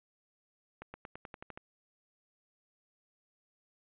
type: accelerating click train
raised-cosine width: 0.5 ms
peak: -29 dBFS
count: 9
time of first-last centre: 0.82-1.575 s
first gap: 120 ms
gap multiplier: 0.93
effects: resampled to 8000 Hz